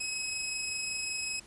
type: tone with amplitude modulation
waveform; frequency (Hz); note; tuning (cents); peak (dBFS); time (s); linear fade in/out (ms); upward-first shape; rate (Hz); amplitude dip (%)
15% pulse; 2555; D#7; +45; -24; 0-1.4; 10; sine; 25.3; 30
effects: pink hiss -55 dBFS RMS until 1.46 s + resampled to 24000 Hz

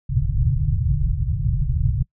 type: low-pass noise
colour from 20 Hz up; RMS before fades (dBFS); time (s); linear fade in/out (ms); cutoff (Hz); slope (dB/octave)
white; -20; 0.09-2.03; 10; 150; 96
effects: noise-tail reverb RT60 0.1 s tail -24 dB re dry

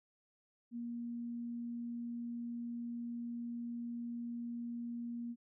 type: tone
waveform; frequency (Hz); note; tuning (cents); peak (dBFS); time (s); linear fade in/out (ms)
sine; 236.7; A#3; +27; -39; 0.71-5.36; 50
effects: none

